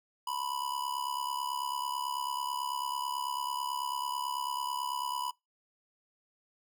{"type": "tone with amplitude modulation", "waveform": "square", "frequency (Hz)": 987.8, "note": "B5", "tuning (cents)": 0, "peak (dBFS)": -30, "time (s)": [0.27, 5.31], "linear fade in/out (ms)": 5, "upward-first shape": "sine", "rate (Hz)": 69.1, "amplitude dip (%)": 80, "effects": ["noise-tail reverb RT60 0.2 s tail -23 dB re dry"]}